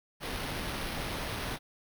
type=noise with sample-and-hold; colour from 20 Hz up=pink; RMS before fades=-36 dBFS; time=0.2-1.59 s; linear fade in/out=50 ms; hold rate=7350 Hz; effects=none